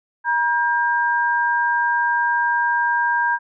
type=tone pair together; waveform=sine; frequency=951.4 / 1600 Hz; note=A#5 / G6; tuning=+35 / +35 cents; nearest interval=major sixth; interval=900 cents; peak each=-19 dBFS; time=0.24-3.39 s; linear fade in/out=50 ms; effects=none